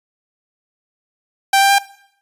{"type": "tone with pitch steps", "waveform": "sawtooth", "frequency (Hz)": [784, 790.4, 796.8], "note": ["G5", "G5", "G5"], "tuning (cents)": [0, 14, 28], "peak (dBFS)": -6, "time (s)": [1.53, 1.785], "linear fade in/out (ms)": 5, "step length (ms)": 85, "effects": ["noise-tail reverb RT60 0.7 s tail -20 dB re dry", "resampled to 32000 Hz"]}